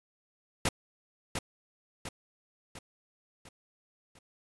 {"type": "noise with echo", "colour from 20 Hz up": "pink", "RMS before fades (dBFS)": -27, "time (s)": [0.65, 0.69], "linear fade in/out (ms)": 5, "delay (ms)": 700, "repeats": 5, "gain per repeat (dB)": -6, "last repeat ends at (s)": 4.19, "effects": ["resampled to 24000 Hz"]}